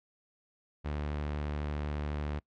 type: tone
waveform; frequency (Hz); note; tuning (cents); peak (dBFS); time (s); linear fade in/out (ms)
sawtooth; 74; D2; +14; -29; 0.84-2.4; 20
effects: noise-tail reverb RT60 0.1 s tail -24 dB re dry + low-pass 3000 Hz 12 dB/octave